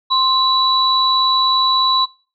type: tone pair together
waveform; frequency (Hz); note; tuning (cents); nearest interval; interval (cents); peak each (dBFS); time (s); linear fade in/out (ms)
sine; 1046.5 / 3935; C6 / B7; 0 / -7; octave + major seventh; 2293; -15; 0.1-2.06; 20
effects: noise-tail reverb RT60 0.4 s tail -24 dB re dry